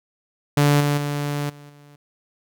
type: tone with level steps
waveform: sawtooth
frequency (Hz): 145.1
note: D3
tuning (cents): -21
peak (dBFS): -10 / -14 / -19 / -37 / -42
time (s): 0.57-1.96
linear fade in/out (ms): 5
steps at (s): 0.8 / 0.97 / 1.49 / 1.69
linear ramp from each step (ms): 10
effects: none